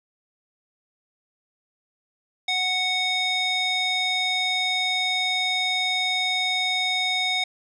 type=tone with band-pass filter; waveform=square; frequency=740 Hz; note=F#5; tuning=in tune; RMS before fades=-24 dBFS; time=2.48-7.44 s; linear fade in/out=5 ms; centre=3200 Hz; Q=3.1; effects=resampled to 24000 Hz